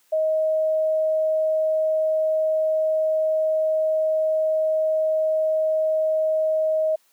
sine tone, 629 Hz, D#5, 19 cents sharp, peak -18 dBFS, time 0.12-6.96 s, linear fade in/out 10 ms, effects white hiss -62 dBFS RMS until 7.12 s + high-pass 300 Hz 12 dB/octave

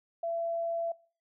sine tone, 672 Hz, E5, 33 cents sharp, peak -30 dBFS, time 0.23-0.92 s, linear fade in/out 5 ms, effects noise-tail reverb RT60 0.4 s tail -21 dB re dry

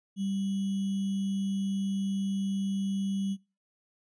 sine tone with sample-and-hold, 195.6 Hz, G3, 4 cents flat, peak -28 dBFS, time 0.16-3.37 s, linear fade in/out 50 ms, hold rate 3150 Hz, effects noise-tail reverb RT60 0.3 s tail -21 dB re dry + resampled to 22050 Hz

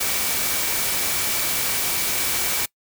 sine tone in noise, 2296 Hz, D7, 40 cents flat, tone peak -34 dBFS, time 0-2.66 s, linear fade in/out 10 ms, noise white, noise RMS -23 dBFS, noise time 0-2.66 s, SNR -14 dB, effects noise-tail reverb RT60 0.1 s tail -23 dB re dry

